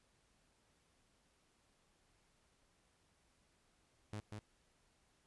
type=tone with echo; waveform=sawtooth; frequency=105.9 Hz; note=G#2; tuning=34 cents sharp; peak=-39 dBFS; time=4.13-4.2 s; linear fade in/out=0 ms; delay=190 ms; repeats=1; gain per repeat=-3 dB; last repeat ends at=4.39 s; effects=pink hiss -75 dBFS RMS until 5.26 s + resampled to 24000 Hz